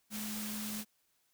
sine tone in noise, 212.7 Hz, G#3, 42 cents sharp, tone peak -40 dBFS, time 0.1-0.85 s, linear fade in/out 50 ms, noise white, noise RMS -42 dBFS, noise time 0.1-0.85 s, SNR -1 dB, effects white hiss -75 dBFS RMS until 1.33 s

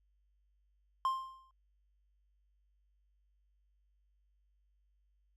triangle tone with exponential decay, 1054 Hz, C6, 12 cents sharp, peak -25 dBFS, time 1.05-1.51 s, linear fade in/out 1 ms, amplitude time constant 100 ms, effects added 50 Hz sine -70 dBFS peak until 5.36 s

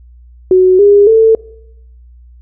sine tone with pitch steps, 370.5 / 406.4 / 445.7 Hz, F#4 / G#4 / A4, +2 / -38 / +22 cents, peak -3 dBFS, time 0.51-1.35 s, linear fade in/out 2 ms, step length 280 ms, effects noise-tail reverb RT60 0.8 s tail -22 dB re dry + added 60 Hz sine -36 dBFS peak until 2.41 s

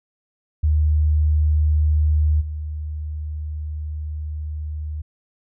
sine tone with level steps, 76.2 Hz, D#2, 36 cents flat, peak -14 / -25 dBFS, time 0.63-5.02 s, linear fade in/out 10 ms, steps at 2.4 s, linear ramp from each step 20 ms, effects none

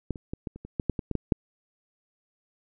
clicks, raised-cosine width 3 ms, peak -15 / -27 / -19 / -19 / -29 / -27 / -14 / -11 / -17 / -16 / -13 / -7 dBFS, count 12, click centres 0.107 / 0.158 / 0.335 / 0.472 / 0.56 / 0.65 / 0.798 / 0.897 / 0.992 / 1.113 / 1.153 / 1.322 s, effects none

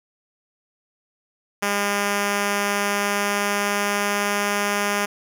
5% pulse tone with pitch glide, 202.8 to 204 Hz, G#3 to G#3, -41 to -31 cents, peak -9 dBFS, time 1.62-5.06 s, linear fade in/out 10 ms, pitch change +10 cents, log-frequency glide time 2.78-4.45 s, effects none

